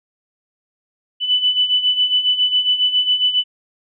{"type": "beating tone pair", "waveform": "sine", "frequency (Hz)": [2985, 2992.3], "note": ["F#7", "F#7"], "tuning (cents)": [15, 19], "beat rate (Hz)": 7.3, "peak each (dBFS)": [-20, -15], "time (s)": [1.2, 3.44], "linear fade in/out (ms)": 50, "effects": []}